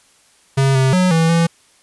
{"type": "tone with pitch steps", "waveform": "square", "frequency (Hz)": [135.6, 132.3, 183.3, 163.5, 167.2], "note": ["C#3", "C3", "F#3", "E3", "E3"], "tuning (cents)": [-38, 20, -16, -14, 25], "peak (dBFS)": -12, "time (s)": [0.57, 1.47], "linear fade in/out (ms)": 10, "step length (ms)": 180, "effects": ["white hiss -53 dBFS RMS until 1.82 s", "resampled to 24000 Hz"]}